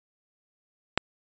click, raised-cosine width 0.3 ms, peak -4 dBFS, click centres 0.976 s, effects resampled to 16000 Hz

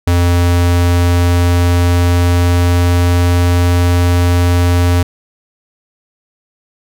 square tone with pitch glide, 87.31 to 87.87 Hz, F2 to F2, 0 to +11 cents, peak -9 dBFS, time 0.07-5.03 s, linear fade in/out 5 ms, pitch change +11 cents, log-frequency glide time 0.2-3.74 s, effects none

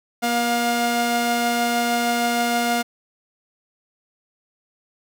sawtooth tone pair together, 238.5 / 709.1 Hz, A#3 / F5, +40 / +26 cents, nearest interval octave + perfect fifth, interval 1886 cents, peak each -19 / -17 dBFS, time 0.22-2.83 s, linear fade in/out 20 ms, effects none

